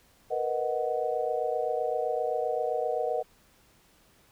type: chord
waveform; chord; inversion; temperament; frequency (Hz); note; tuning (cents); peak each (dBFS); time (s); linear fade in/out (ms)
sine; B major seventh; third; equal; 466.2 / 493.9 / 622.3 / 740; A#4 / B4 / D#5 / F#5; 0 / 0 / 0 / 0; -32; 0.3-3.23; 20
effects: pink hiss -62 dBFS RMS until 4.31 s